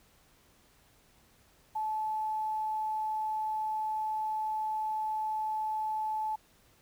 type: tone with quantisation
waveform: sine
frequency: 866 Hz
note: A5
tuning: 28 cents flat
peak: -30 dBFS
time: 1.75-6.36 s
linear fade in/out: 10 ms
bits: 10
effects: pink hiss -64 dBFS RMS until 6.81 s